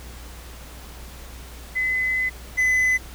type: tone pair in turn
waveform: sine / triangle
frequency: 2024 / 2016 Hz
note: B6 / B6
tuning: +42 / +35 cents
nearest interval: unison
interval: 7 cents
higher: first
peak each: -20 / -15 dBFS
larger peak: second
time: 1.75-2.3 / 2.57-2.98 s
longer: first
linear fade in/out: 20 ms
effects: added 60 Hz sine -39 dBFS peak until 3.14 s + pink hiss -43 dBFS RMS until 3.14 s